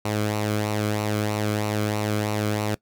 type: tone with flanger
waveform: sawtooth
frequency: 105.7 Hz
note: G#2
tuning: 31 cents sharp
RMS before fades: -25 dBFS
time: 0.05-2.75 s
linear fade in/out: 5 ms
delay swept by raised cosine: 0.59 to 1.12 ms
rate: 3.1 Hz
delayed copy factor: -0.55
effects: noise-tail reverb RT60 0.1 s tail -21 dB re dry